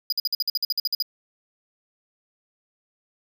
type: tone bursts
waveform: square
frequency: 4924 Hz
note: D#8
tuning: 19 cents flat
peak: -21 dBFS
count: 13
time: 0.1-1.024 s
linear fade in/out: 2 ms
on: 24 ms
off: 51 ms
effects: none